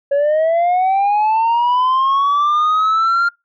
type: linear sweep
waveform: sine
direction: up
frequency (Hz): 554.4 to 1401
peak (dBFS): -9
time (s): 0.11-3.29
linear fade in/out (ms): 10
effects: noise-tail reverb RT60 0.2 s tail -26 dB re dry + tanh soft clip ceiling -11 dBFS